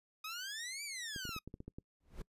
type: exponential two-way sweep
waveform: 15% pulse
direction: up then down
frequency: 1244.5 to 2365 to 1244.5 Hz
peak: -35 dBFS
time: 0.24-1.39 s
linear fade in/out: 5 ms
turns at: 0.84 s
type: clicks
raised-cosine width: 3 ms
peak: -33 dBFS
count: 9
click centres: 1.162 / 1.253 / 1.292 / 1.364 / 1.476 / 1.541 / 1.604 / 1.68 / 1.785 s
type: noise with exponential growth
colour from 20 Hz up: brown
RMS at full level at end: -41 dBFS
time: 2-2.22 s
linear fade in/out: 5 ms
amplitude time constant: 47 ms
effects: noise-tail reverb RT60 0.1 s tail -24 dB re dry + resampled to 32000 Hz